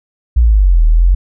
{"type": "exponential two-way sweep", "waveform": "sine", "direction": "down then up", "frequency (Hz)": [62, 38.67, 46.76], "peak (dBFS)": -5, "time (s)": [0.36, 1.15], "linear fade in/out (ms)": 10, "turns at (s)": 0.86, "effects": []}